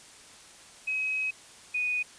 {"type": "tone pair in turn", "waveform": "sine", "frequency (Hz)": [2544, 2480], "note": ["D#7", "D#7"], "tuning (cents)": [38, -6], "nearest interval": "unison", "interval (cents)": 44, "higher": "first", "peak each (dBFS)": [-27, -26], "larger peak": "second", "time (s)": [[0.87, 1.31], [1.74, 2.03]], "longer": "first", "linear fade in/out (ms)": 10, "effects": ["white hiss -51 dBFS RMS until 2.18 s", "resampled to 22050 Hz"]}